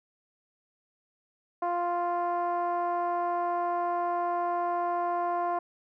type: tone with low-pass filter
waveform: 10% pulse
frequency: 349.2 Hz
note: F4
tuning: in tune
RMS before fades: -29 dBFS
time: 1.62-5.59 s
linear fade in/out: 5 ms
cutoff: 860 Hz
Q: 5.7
effects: none